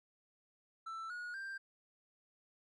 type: tone with pitch steps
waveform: triangle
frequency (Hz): 1329 / 1449.3 / 1580.5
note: E6 / F#6 / G6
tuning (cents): +14 / -36 / +14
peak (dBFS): -40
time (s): 0.86-1.58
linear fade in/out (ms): 10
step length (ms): 240
effects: resampled to 24000 Hz